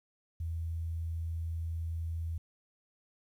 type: tone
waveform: sine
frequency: 82.41 Hz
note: E2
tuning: in tune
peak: -33 dBFS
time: 0.4-2.38 s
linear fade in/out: 5 ms
effects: 11-bit